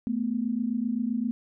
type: tone pair together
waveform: sine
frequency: 220 / 247.7 Hz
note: A3 / B3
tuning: 0 / +5 cents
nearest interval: major second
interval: 205 cents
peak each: -28 / -28 dBFS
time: 0.07-1.31 s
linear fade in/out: 0 ms
effects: none